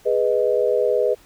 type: chord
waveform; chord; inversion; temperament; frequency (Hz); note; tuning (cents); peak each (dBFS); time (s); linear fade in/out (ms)
sine; G# minor; none; equal; 415.3 / 493.9 / 622.3; G#4 / B4 / D#5; 0 / 0 / 0; -21 / -19 / -22; 0.05-1.15; 20
effects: pink hiss -52 dBFS RMS until 1.25 s